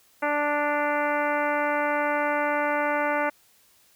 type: harmonic tone with a mistuned harmonic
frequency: 293.7 Hz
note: D4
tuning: in tune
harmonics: 1 / 2 / 3 / 4 / 5 / 6 / 7 / 8 / 9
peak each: -32 / -27 / -28 / -32 / -30 / -36 / -33 / -38 / -45 dBFS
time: 0.22-3.3 s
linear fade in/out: 10 ms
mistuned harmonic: 9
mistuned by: +61 cents
effects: white hiss -60 dBFS RMS until 3.95 s